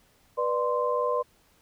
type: tone cluster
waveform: sine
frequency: 490.3 / 595 / 1041 Hz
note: B4 / D5 / C6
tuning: -13 / +22 / -9 cents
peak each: -27 / -29 / -28 dBFS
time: 0.37-1.23 s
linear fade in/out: 20 ms
effects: pink hiss -63 dBFS RMS until 1.61 s